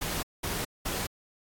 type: noise bursts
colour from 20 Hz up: pink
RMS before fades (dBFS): -32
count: 3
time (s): 0.01-1.07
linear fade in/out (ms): 10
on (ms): 220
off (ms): 200
effects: AAC 64 kbps